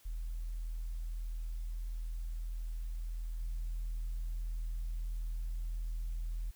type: tone with level steps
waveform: sine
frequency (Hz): 40.77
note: E1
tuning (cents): -18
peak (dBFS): -35 / -33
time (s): 0.05-6.51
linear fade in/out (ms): 10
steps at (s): 3.4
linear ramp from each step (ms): 5
effects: tanh soft clip ceiling -32 dBFS + white hiss -64 dBFS RMS until 6.55 s